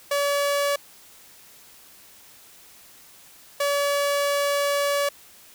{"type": "tone bursts at uneven times", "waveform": "sawtooth", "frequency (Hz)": 570, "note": "C#5", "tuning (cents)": 48, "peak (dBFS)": -17, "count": 2, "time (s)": [[0.11, 0.76], [3.6, 5.09]], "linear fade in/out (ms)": 5, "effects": ["white hiss -50 dBFS RMS until 5.54 s"]}